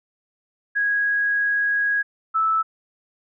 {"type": "tone pair in turn", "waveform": "sine", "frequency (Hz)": [1653, 1312], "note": ["G#6", "E6"], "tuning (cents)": [-9, -9], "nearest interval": "major third", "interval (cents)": 400, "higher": "first", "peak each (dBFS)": [-18, -17], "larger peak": "second", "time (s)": [[0.75, 2.03], [2.34, 2.63]], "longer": "first", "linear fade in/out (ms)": 20, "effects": []}